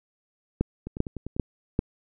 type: two click trains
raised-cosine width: 3 ms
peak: -21 / -9 dBFS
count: 6 / 4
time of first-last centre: 0.87-1.365 / 0.61-1.791 s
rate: 10.1 / 2.54 Hz
effects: none